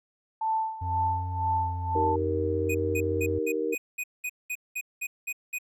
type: tone with tremolo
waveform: sine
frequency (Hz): 884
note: A5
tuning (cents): +8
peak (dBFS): -23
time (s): 0.41-2.16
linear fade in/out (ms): 5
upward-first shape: sine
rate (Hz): 2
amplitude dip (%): 80
type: tone with vibrato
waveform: triangle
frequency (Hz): 89.3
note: F2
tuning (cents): +39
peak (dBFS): -28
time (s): 0.81-3.39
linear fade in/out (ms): 10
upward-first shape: square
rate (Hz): 0.58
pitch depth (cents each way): 16
type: chord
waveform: sine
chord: Eb major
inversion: none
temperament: just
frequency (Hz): 311.1 / 388.9 / 466.7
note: Eb4 / G4 / Bb4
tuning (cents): 0 / -14 / +2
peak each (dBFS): -32 / -32 / -28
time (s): 1.95-3.75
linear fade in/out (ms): 5
type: tone bursts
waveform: square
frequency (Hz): 2489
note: D#7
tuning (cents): 0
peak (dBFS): -30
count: 12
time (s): 2.69-5.586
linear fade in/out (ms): 10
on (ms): 58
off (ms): 200
effects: none